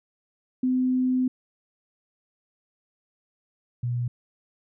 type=tone pair in turn; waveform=sine; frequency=255.2 / 121.38 Hz; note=C4 / B2; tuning=-43 / -30 cents; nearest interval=octave + minor second; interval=1287 cents; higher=first; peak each=-20 / -24 dBFS; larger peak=first; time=0.63-1.28 / 3.83-4.08 s; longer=first; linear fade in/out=5 ms; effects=none